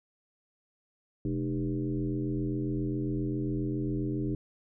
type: tone with frequency modulation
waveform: sine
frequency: 217.2 Hz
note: A3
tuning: 22 cents flat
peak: -28 dBFS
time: 1.25-4.35 s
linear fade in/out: 2 ms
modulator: 87.4 Hz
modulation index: 1.8
effects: none